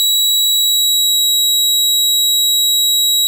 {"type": "tone with pitch glide", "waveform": "sawtooth", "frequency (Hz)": [3889, 3860], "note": ["B7", "B7"], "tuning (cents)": [-27, -40], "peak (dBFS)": -8, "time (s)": [0, 3.27], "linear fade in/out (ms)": 0, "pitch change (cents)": -13, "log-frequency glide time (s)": [0.55, 1.26], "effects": []}